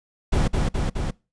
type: noise with echo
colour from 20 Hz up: brown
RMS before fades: -19 dBFS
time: 0.32-0.48 s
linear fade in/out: 10 ms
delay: 210 ms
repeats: 3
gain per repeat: -2 dB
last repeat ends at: 1.11 s
effects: noise-tail reverb RT60 0.3 s tail -24 dB re dry + resampled to 22050 Hz